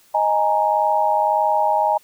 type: chord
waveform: sine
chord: D# suspended fourth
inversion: none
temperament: equal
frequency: 622.3 / 830.6 / 932.3 Hz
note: D#5 / G#5 / A#5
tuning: 0 / 0 / 0 cents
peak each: -21 / -18 / -20 dBFS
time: 0.14-1.98 s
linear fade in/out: 10 ms
effects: white hiss -54 dBFS RMS until 2.03 s